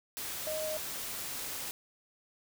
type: tone in noise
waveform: sine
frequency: 622.3 Hz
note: D#5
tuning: in tune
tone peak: -34 dBFS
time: 0.47-0.77 s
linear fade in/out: 0 ms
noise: white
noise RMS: -39 dBFS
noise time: 0.17-1.71 s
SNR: +2 dB
effects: none